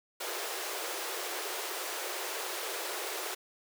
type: high-pass noise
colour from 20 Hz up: pink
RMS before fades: -37 dBFS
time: 0.2-3.35 s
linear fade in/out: 10 ms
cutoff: 340 Hz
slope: 96 dB/octave
effects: none